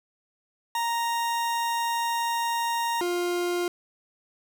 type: tone pair in turn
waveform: 40% pulse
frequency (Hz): 932.3 / 352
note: A#5 / F4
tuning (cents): 0 / +14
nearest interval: octave + perfect fourth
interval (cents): 1686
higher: first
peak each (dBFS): -24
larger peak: neither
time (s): 0.75-3.01 / 3.01-3.68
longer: first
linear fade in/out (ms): 2
effects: none